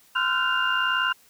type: tone cluster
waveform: sine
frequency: 1030 / 1378 / 1439 / 1538 / 2801 Hz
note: C6 / F6 / F#6 / G6 / F7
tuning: -28 / -24 / -49 / -33 / +4 cents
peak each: -27 dBFS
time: 0.15-1.13 s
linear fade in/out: 10 ms
effects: tanh soft clip ceiling -11 dBFS + white hiss -57 dBFS RMS until 1.29 s